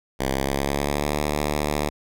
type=tone with pitch glide; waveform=5% pulse; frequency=66.9 to 74.23 Hz; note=C2 to D2; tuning=+39 to +19 cents; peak=-11 dBFS; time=0.19-1.9 s; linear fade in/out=20 ms; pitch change=+180 cents; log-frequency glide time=0.29-1.16 s; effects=none